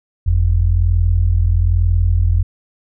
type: tone pair together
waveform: sine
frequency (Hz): 46.49 / 87.6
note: F#1 / F2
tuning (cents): +9 / +6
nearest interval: major seventh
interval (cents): 1097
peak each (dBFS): -14 / -13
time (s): 0.26-2.43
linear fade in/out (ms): 10
effects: none